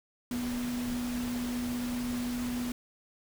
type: tone in noise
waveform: sine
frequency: 244.1 Hz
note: B3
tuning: 20 cents flat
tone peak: -31 dBFS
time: 0.31-2.72 s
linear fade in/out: 2 ms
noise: pink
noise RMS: -41 dBFS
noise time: 0.31-2.72 s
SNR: +7 dB
effects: none